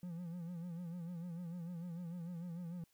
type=tone with vibrato; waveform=triangle; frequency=172.2 Hz; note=F3; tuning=24 cents flat; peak=-40 dBFS; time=0.03-2.84 s; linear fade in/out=2 ms; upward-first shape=sine; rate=6.7 Hz; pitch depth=83 cents each way; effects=white hiss -75 dBFS RMS until 2.93 s